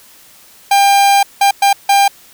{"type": "tone bursts at uneven times", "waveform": "45% pulse", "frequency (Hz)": 798, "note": "G5", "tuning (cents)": 31, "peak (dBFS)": -7, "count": 4, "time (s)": [[0.71, 1.23], [1.41, 1.51], [1.62, 1.73], [1.89, 2.08]], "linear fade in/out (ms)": 5, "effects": ["white hiss -43 dBFS RMS until 2.33 s"]}